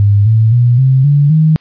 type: tone with pitch steps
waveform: sine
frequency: 101.8 / 111.01 / 121.06 / 132.02 / 143.97 / 157 Hz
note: G#2 / A2 / B2 / C3 / D3 / D#3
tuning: -34 / +16 / -34 / +16 / -34 / +16 cents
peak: -5 dBFS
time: 0-1.56 s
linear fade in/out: 0 ms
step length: 260 ms
effects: white hiss -49 dBFS RMS until 1.6 s + resampled to 11025 Hz